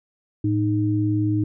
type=tone pair together; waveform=sine; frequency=109.32 / 309.2 Hz; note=A2 / D#4; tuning=-11 / -11 cents; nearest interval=octave + tritone; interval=1800 cents; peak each=-21 dBFS; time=0.44-1.44 s; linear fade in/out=5 ms; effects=none